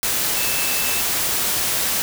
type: tone in noise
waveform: sine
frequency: 2637 Hz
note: E7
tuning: in tune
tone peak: -28 dBFS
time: 0.37-1.01 s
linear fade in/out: 0 ms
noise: white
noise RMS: -21 dBFS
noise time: 0.03-2.02 s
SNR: -10 dB
effects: none